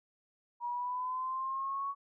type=linear sweep; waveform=sine; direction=up; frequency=954 to 1120 Hz; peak=-33 dBFS; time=0.6-1.95 s; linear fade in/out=50 ms; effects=none